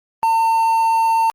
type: tone with quantisation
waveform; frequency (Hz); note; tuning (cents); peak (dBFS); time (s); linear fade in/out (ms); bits
triangle; 904; A5; +47; -11; 0.23-1.3; 0; 6
effects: Opus 32 kbps